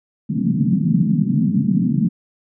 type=band-pass noise; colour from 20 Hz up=white; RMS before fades=-17 dBFS; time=0.29-2.09 s; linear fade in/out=20 ms; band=140 to 240 Hz; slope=48 dB/octave; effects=none